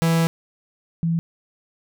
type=tone pair in turn; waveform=45% pulse / sine; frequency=165 / 166.15 Hz; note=E3 / E3; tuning=+2 / +14 cents; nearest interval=unison; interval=12 cents; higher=second; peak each=-16 / -18 dBFS; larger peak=first; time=0.02-0.27 / 1.03-1.19 s; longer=first; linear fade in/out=0 ms; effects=none